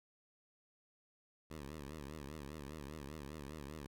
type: tone with vibrato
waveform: 10% pulse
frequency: 73.6 Hz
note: D2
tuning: 4 cents sharp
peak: -38 dBFS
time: 1.5-3.87 s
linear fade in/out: 10 ms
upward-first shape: triangle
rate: 5 Hz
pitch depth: 170 cents each way
effects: none